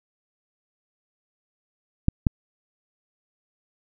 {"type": "clicks", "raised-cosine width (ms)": 5, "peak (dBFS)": -5, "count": 2, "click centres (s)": [2.084, 2.268], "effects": []}